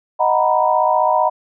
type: chord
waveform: sine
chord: B major seventh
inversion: first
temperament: equal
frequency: 622.3 / 740 / 932.3 / 987.8 Hz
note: D#5 / F#5 / A#5 / B5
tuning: 0 / 0 / 0 / 0 cents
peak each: -18 dBFS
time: 0.19-1.3 s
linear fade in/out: 20 ms
effects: none